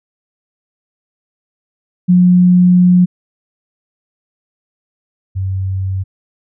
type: tone pair in turn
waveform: sine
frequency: 179.6 / 95.14 Hz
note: F3 / F#2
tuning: +49 / +49 cents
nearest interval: major seventh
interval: 1100 cents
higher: first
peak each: -5 / -15 dBFS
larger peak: first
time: 2.08-3.06 / 5.35-6.04 s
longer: first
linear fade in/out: 20 ms
effects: none